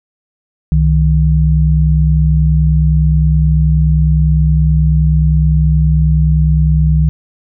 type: tone pair together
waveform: sine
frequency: 65.99 / 155.56 Hz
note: C2 / D#3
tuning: +15 / 0 cents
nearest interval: octave + minor third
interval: 1485 cents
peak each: -10 dBFS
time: 0.72-7.09 s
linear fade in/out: 0 ms
effects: none